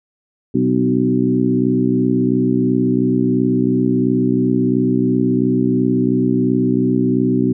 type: harmonic tone with a mistuned harmonic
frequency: 62.9 Hz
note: B1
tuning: 32 cents sharp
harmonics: 2 / 3 / 4 / 5 / 6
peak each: -22 / -20 / -16 / -20 / -21 dBFS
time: 0.54-7.53 s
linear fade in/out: 10 ms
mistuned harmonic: 5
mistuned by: -25 cents
effects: none